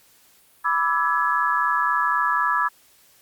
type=chord; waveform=sine; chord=E dominant seventh; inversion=second; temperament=equal with one note detuned; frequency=987.8 / 1174.7 / 1318.5 / 1684.4 Hz; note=B5 / D6 / E6 / G#6; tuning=0 / 0 / 0 / +24 cents; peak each=-24 dBFS; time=0.64-2.69 s; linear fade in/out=20 ms; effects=white hiss -56 dBFS RMS until 3.21 s + Opus 48 kbps